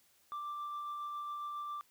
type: tone with tremolo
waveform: sine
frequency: 1177 Hz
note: D6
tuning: 3 cents sharp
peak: -35 dBFS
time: 0.32-1.81 s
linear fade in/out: 0 ms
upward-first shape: sine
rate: 7.3 Hz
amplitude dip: 25%
effects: tanh soft clip ceiling -37 dBFS + white hiss -69 dBFS RMS until 1.9 s